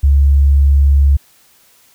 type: tone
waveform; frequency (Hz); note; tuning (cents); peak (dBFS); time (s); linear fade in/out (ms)
sine; 70; C#2; +18; -6; 0.03-1.17; 10
effects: white hiss -50 dBFS RMS until 1.94 s